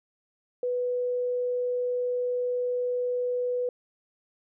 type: tone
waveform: sine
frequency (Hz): 493.9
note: B4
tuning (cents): 0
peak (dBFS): -25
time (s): 0.63-3.69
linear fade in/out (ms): 2
effects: none